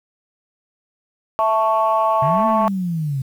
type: chord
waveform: sine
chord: A major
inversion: second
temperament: equal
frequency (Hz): 659.3 / 880 / 1108.7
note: E5 / A5 / C#6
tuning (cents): 0 / 0 / 0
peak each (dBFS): -18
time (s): 1.39-2.68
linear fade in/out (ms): 0
type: linear two-way sweep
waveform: sine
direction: up then down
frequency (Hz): 130 to 229.2 to 130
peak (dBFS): -19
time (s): 2.22-3.22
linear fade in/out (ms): 5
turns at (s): 2.46
effects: tanh soft clip ceiling -7 dBFS + 8-bit